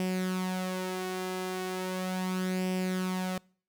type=tone with flanger; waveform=sawtooth; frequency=185 Hz; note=F#3; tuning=in tune; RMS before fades=-32 dBFS; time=0-3.38 s; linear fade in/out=2 ms; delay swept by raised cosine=0.37 to 2.97 ms; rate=0.37 Hz; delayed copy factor=+0.55; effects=noise-tail reverb RT60 0.5 s tail -26 dB re dry